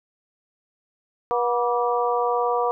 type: harmonic tone with a mistuned harmonic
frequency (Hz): 241.6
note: B3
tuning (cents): -38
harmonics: 2 / 3 / 4 / 5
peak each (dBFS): -23 / -25 / -26 / -27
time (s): 1.31-2.71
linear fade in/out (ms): 0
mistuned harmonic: 5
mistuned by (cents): -58
effects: none